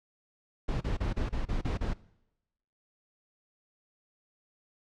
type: noise bursts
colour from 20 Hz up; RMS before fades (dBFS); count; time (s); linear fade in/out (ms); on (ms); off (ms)
brown; -30; 8; 0.68-1.937; 10; 130; 31
effects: noise-tail reverb RT60 0.9 s tail -21 dB re dry + low-pass 5000 Hz 12 dB/octave